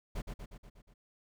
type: noise with echo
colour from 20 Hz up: brown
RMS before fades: -36 dBFS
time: 0.15-0.22 s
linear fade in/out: 10 ms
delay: 120 ms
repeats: 6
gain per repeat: -4 dB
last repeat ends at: 0.94 s
effects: none